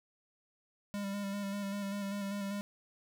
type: tone with vibrato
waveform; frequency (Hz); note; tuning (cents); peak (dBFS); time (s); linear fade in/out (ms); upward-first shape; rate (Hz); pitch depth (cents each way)
square; 200.2; G3; +37; -36; 0.94-2.61; 0; square; 5.1; 24
effects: none